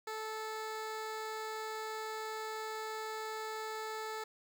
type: tone with notch filter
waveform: 15% pulse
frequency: 437 Hz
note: A4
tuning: 12 cents flat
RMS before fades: -41 dBFS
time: 0.07-4.24 s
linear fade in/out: 5 ms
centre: 11000 Hz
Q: 1.7
effects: none